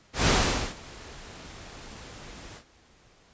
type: noise with ADSR envelope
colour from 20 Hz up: pink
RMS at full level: -20 dBFS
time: 0.13-2.64 s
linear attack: 150 ms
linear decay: 460 ms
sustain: -24 dB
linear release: 81 ms
effects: pink hiss -59 dBFS RMS until 3.33 s + resampled to 16000 Hz